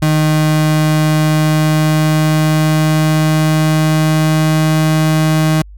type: tone with pitch glide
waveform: 35% pulse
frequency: 154.6 to 156.67 Hz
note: D#3 to D#3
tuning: -11 to +12 cents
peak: -8 dBFS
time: 0.02-5.62 s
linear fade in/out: 5 ms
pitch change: +23 cents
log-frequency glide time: 1.18-4.79 s
effects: added 50 Hz sine -32 dBFS peak until 5.77 s